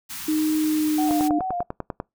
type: band-stop noise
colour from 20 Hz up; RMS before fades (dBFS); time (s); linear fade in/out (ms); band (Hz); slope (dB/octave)
white; -34; 0.09-1.29; 20; 320 to 840; 48
type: tone with pitch glide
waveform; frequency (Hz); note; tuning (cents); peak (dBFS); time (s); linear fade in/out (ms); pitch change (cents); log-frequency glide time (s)
sine; 309.6 to 301.5; D#4 to D4; -9 to +46; -19; 0.28-1.39; 5; -45; 0.63-1.23
type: tone with vibrato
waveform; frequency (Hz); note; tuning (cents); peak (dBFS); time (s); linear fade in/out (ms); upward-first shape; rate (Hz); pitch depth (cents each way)
sine; 727; F#5; -31; -24; 0.98-1.63; 5; square; 4.6; 58
type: click train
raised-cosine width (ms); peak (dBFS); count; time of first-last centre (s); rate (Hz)
1; -14; 10; 1.11-2.001; 10.1
effects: noise-tail reverb RT60 0.2 s tail -26 dB re dry